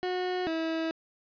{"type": "tone pair in turn", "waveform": "30% pulse", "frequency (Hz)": [364.5, 324.4], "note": ["F#4", "E4"], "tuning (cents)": [-26, -28], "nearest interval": "major second", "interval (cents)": 202, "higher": "first", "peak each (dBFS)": -26, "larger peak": "neither", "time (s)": [[0.03, 0.47], [0.47, 0.91]], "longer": "neither", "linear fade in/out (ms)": 0, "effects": ["resampled to 11025 Hz", "11-bit"]}